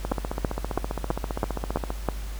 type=two click trains; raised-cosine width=1 ms; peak=-9 / -14 dBFS; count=7 / 29; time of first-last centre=0.12-2.087 / 0.05-1.904 s; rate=3.05 / 15.1 Hz; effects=added 50 Hz sine -31 dBFS peak until 2.39 s + pink hiss -44 dBFS RMS until 2.39 s